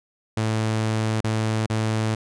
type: tone with dropouts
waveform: sawtooth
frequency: 110 Hz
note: A2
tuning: in tune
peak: -17 dBFS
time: 0.37-2.15 s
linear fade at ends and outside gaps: 5 ms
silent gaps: 1.207-1.243 / 1.663-1.699 s
effects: resampled to 22050 Hz